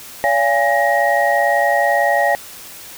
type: tone cluster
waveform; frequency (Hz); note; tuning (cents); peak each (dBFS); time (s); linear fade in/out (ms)
sine; 572 / 690 / 821 / 1889; D5 / F5 / G#5 / A#6; -46 / -21 / -20 / +22; -18; 0.24-2.35; 0
effects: white hiss -36 dBFS RMS until 2.97 s